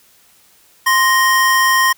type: tone pair together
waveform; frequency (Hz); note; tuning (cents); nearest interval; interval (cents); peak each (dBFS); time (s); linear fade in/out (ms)
square; 1046.5 / 1864.7; C6 / A#6; 0 / 0; minor seventh; 1000; -14; 0.86-1.93; 10
effects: white hiss -51 dBFS RMS until 1.97 s